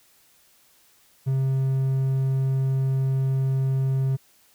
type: tone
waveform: triangle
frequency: 133.5 Hz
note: C3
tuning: 35 cents sharp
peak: -18 dBFS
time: 1.26-4.17 s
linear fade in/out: 20 ms
effects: white hiss -59 dBFS RMS until 4.54 s